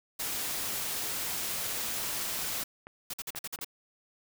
white noise, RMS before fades -34 dBFS, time 0.19-2.64 s, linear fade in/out 10 ms
click train, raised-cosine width 0.5 ms, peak -30 dBFS, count 7, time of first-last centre 2.15-3.589 s, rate 4.17 Hz
white noise bursts, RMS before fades -37 dBFS, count 7, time 3.1-3.646 s, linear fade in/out 5 ms, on 36 ms, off 49 ms
effects none

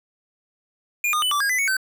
square tone with pitch steps, 2421 / 1222 / 2993 / 1164 / 1631 / 2008 / 2222 / 1538 Hz, D#7 / D#6 / F#7 / D6 / G#6 / B6 / C#7 / G6, -48 / -32 / +19 / -16 / -32 / +28 / +4 / -33 cents, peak -20 dBFS, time 1.04-1.768 s, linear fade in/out 2 ms, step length 91 ms, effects none

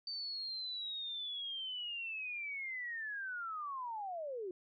sine linear sweep, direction down, 4600 to 349.2 Hz, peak -39 dBFS, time 0.07-4.51 s, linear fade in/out 2 ms, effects none

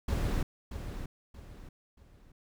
brown noise with echo, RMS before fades -30 dBFS, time 0.08-0.43 s, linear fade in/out 5 ms, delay 630 ms, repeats 3, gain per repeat -9 dB, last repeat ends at 2.32 s, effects none

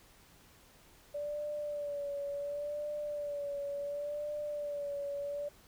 sine tone with vibrato, 580 Hz, D5, 22 cents flat, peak -35 dBFS, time 1.14-5.49 s, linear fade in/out 10 ms, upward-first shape sine, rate 0.7 Hz, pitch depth 40 cents each way, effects pink hiss -61 dBFS RMS until 5.67 s

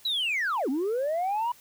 sine linear two-way sweep, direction down then up, 4014 to 246.9 to 986 Hz, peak -23 dBFS, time 0.05-1.52 s, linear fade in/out 5 ms, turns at 0.69 s, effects tanh soft clip ceiling -23 dBFS + white hiss -55 dBFS RMS until 1.6 s

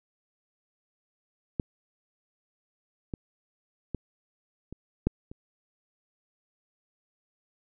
clicks, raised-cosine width 3 ms, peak -14 / -20 / -18 / -27 / -10 / -29 dBFS, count 6, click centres 1.598 / 3.138 / 3.947 / 4.726 / 5.07 / 5.315 s, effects none

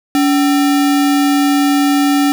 sine tone with sample-and-hold, 284.5 Hz, C#4, 45 cents sharp, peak -9 dBFS, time 0.15-2.32 s, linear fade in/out 0 ms, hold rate 1050 Hz, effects none

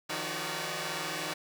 5% pulse tone cluster, 154.5 / 174.1 / 308.2 / 375.3 / 572 Hz, D#3 / F3 / D#4 / F#4 / D5, -12 / -5 / -16 / +25 / -46 cents, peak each -29 / -29 / -31 / -28 / -27 dBFS, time 0.09-1.34 s, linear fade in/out 10 ms, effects none

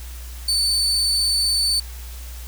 35% pulse tone, 4512 Hz, C#8, 30 cents sharp, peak -16 dBFS, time 0.48-1.8 s, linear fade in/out 5 ms, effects added 60 Hz sine -32 dBFS peak until 2.47 s + white hiss -42 dBFS RMS until 2.47 s

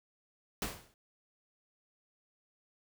pink noise with exponential decay, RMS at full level -33 dBFS, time 0.62-0.94 s, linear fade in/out 1 ms, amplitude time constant 69 ms, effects none

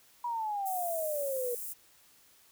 sine exponential sweep, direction down, 974 to 475.9 Hz, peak -31 dBFS, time 0.24-1.55 s, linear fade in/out 5 ms
white high-pass noise, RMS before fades -40 dBFS, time 0.65-1.74 s, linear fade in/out 20 ms, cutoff 8300 Hz, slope 24 dB/octave
effects white hiss -62 dBFS RMS until 2.51 s

